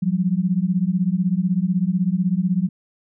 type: beating tone pair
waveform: sine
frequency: 174.61 / 190.61 Hz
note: F3 / G3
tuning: 0 / -48 cents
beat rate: 16 Hz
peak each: -20 dBFS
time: 0.02-2.69 s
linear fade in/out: 10 ms
effects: none